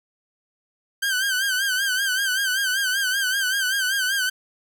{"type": "tone with vibrato", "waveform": "sawtooth", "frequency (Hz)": 1553, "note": "G6", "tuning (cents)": -17, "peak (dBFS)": -17, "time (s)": [1.02, 4.3], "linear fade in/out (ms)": 10, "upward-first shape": "sine", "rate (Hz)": 5.2, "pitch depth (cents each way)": 82, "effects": []}